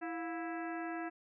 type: harmonic tone with a mistuned harmonic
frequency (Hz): 329.6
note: E4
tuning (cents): 0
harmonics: 1 / 2 / 3 / 4 / 5 / 6 / 7 / 8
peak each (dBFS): -40 / -43 / -51 / -49 / -47 / -52 / -59 / -56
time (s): 0.01-1.1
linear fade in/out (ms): 20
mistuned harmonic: 2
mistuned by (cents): +120
effects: none